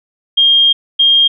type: tone pair in turn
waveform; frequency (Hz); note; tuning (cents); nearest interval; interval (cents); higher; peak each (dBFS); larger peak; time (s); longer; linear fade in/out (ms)
sine; 3221 / 3221; G7 / G7; +46 / +46; unison; 0; neither; -6; neither; 0.37-0.73 / 0.99-1.28; first; 10
effects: none